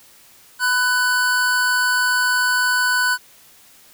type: tone pair together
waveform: square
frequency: 1000 / 1492.8 Hz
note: B5 / F#6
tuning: +21 / +15 cents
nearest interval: perfect fifth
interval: 694 cents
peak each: -25 / -17 dBFS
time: 0.59-3.18 s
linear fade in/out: 50 ms
effects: white hiss -49 dBFS RMS until 3.93 s

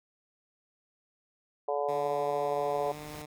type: harmonic tone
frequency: 143.9 Hz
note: D3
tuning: 35 cents flat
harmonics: 3 / 4 / 5 / 6 / 7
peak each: -33 / -32 / -33 / -39 / -39 dBFS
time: 1.68-2.92 s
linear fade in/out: 5 ms
type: noise with exponential growth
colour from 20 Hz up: pink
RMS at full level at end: -45 dBFS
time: 1.74-3.22 s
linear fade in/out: 2 ms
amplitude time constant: 320 ms
type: tone with pitch glide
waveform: 10% pulse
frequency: 148.2 to 150.53 Hz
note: D3 to D3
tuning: +16 to +43 cents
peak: -33 dBFS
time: 1.88-3.26 s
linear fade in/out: 10 ms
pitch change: +27 cents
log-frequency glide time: 2.68-3.11 s
effects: none

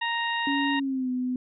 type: harmonic tone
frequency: 932.3 Hz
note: A#5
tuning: in tune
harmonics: 1 / 2 / 3 / 4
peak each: -29 / -29 / -33 / -36 dBFS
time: 0.01-0.8 s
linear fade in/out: 10 ms
type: tone with pitch glide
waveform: sine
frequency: 281.2 to 252 Hz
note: C#4 to B3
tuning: +25 to +35 cents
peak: -25 dBFS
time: 0.47-1.36 s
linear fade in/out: 2 ms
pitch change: -190 cents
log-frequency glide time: 0.74-1.1 s
effects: none

